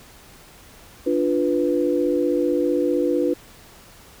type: chord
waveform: sine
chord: B diminished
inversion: first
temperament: equal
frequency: 293.7 / 349.2 / 493.9 Hz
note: D4 / F4 / B4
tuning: 0 / 0 / 0 cents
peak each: -22 dBFS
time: 1.06-3.34 s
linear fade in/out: 10 ms
effects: pink hiss -47 dBFS RMS until 4.2 s